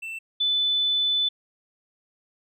triangle / sine tone pair in turn, 2672 / 3500 Hz, E7 / A7, +23 / -10 cents, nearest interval perfect fourth, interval 467 cents, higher second, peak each -30 / -20 dBFS, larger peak second, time 0.02-0.19 / 0.4-1.29 s, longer second, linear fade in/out 10 ms, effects none

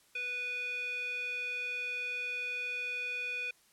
square tone with band-pass filter, 493.9 Hz, B4, in tune, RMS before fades -37 dBFS, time 0.15-3.51 s, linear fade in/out 5 ms, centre 2500 Hz, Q 6.6, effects white hiss -66 dBFS RMS until 3.72 s + low-pass 12000 Hz 12 dB/octave

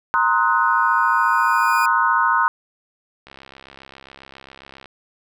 sine chord, C half-diminished seventh, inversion third, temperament equal with one note detuned, 932.3 / 1046.5 / 1263.3 / 1480 Hz, Bb5 / C6 / Eb6 / Gb6, 0 / 0 / +26 / 0 cents, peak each -20 dBFS, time 0.14-2.48 s, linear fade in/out 0 ms
sawtooth tone with exponential growth, 2448 Hz, D#7, 29 cents flat, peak -22 dBFS, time 0.34-1.86 s, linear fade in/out 5 ms, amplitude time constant 330 ms
click train, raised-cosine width 0.3 ms, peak -24 dBFS, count 108, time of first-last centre 3.27-4.858 s, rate 67.4 Hz
effects none

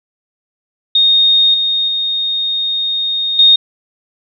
sine tone with level steps, 3700 Hz, A#7, 14 cents flat, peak -7 / -12 / -14 / -4 dBFS, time 0.95-3.56 s, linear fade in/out 5 ms, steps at 1.54 / 1.88 / 3.39 s, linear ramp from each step 2 ms, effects none

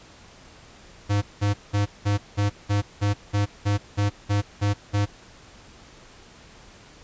square tone bursts, 102.1 Hz, G#2, 29 cents flat, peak -20 dBFS, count 13, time 1.09-5.06 s, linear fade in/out 20 ms, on 130 ms, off 190 ms, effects pink hiss -49 dBFS RMS until 7.03 s + resampled to 16000 Hz

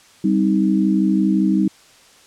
sine chord, C minor, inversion second, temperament just, 196.22 / 261.6 / 314 Hz, G3 / C4 / Eb4, +2 / 0 / +16 cents, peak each -16 / -22 / -18 dBFS, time 0.24-1.68 s, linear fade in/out 5 ms, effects white hiss -49 dBFS RMS until 2.26 s + low-pass 8000 Hz 12 dB/octave

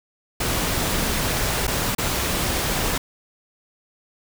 pink noise with dropouts, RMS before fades -23 dBFS, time 0.4-2.98 s, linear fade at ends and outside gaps 5 ms, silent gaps 1.67-1.677 / 1.95-1.982 s, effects none

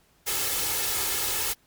white noise with comb filter, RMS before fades -27 dBFS, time 0.26-1.54 s, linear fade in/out 20 ms, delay 2.3 ms, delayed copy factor +0.6, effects pink hiss -63 dBFS RMS until 1.66 s + MP3 96 kbps

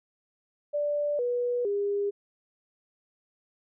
sine tone with pitch steps, 586 / 487.1 / 404.9 Hz, D5 / B4 / G#4, -4 / -24 / -44 cents, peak -25 dBFS, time 0.73-2.11 s, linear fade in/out 20 ms, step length 460 ms, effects none

